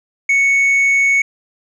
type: tone with tanh clipping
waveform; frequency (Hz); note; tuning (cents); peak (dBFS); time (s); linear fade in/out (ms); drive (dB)
sine; 2217; C#7; 0; -11; 0.29-1.22; 5; 3
effects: none